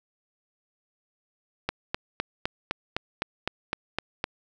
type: click train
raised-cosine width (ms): 0.3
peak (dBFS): -10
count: 11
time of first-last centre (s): 1.69-4.241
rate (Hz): 3.92
effects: none